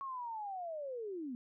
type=linear sweep; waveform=sine; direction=down; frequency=1108.7 to 233.1 Hz; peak=-39 dBFS; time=0.01-1.35 s; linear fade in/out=0 ms; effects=none